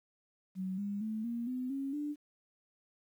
sine tone with pitch steps, 187.7 / 202.3 / 218.1 / 235.1 / 253.5 / 273.2 / 294.5 Hz, F#3 / G#3 / A3 / A#3 / B3 / C#4 / D4, +25 / -45 / -15 / +15 / +45 / -25 / +5 cents, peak -34 dBFS, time 0.55-2.16 s, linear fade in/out 50 ms, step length 230 ms, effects 11-bit

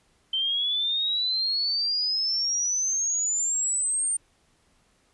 sine exponential sweep, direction up, 3100 to 8870 Hz, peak -23 dBFS, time 0.33-4.17 s, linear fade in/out 5 ms, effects pink hiss -65 dBFS RMS until 5.13 s + resampled to 24000 Hz

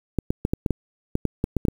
clicks, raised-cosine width 3 ms, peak -8 dBFS, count 12, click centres 0.187 / 0.305 / 0.451 / 0.535 / 0.662 / 0.707 / 1.154 / 1.253 / 1.441 / 1.567 / 1.652 / 1.684 s, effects 7-bit

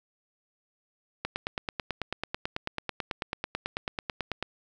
click train, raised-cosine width 0.3 ms, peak -14 dBFS, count 30, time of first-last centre 1.25-4.426 s, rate 9.13 Hz, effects none

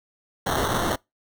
blue noise with sample-and-hold, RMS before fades -24 dBFS, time 0.46-0.96 s, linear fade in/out 10 ms, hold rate 2450 Hz, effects noise-tail reverb RT60 0.2 s tail -25 dB re dry

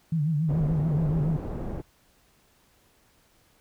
sine tone with vibrato, 154.6 Hz, D#3, 11 cents flat, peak -22 dBFS, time 0.12-1.37 s, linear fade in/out 5 ms, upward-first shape triangle, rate 7 Hz, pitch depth 140 cents each way
pink low-pass noise, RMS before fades -33 dBFS, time 0.48-1.82 s, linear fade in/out 20 ms, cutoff 550 Hz, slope 12 dB/octave
effects pink hiss -63 dBFS RMS until 3.6 s

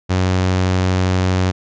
sawtooth tone, 92.5 Hz, F#2, in tune, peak -10 dBFS, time 0.09-1.52 s, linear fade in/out 20 ms, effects resampled to 16000 Hz

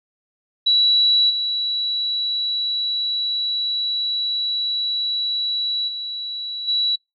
sine tone with level steps, 3923 Hz, B7, 12 cents flat, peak -13 / -20 / -26 / -17 dBFS, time 0.66-6.96 s, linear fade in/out 10 ms, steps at 1.29 / 5.87 / 6.67 s, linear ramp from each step 20 ms, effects noise-tail reverb RT60 0.2 s tail -26 dB re dry

